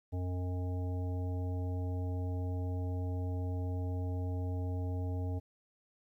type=harmonic tone; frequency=90.4 Hz; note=F#2; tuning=40 cents flat; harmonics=1 / 3 / 5 / 7 / 9; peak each=-33 / -43 / -47 / -50 / -52 dBFS; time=0.12-5.4 s; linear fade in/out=20 ms; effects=12-bit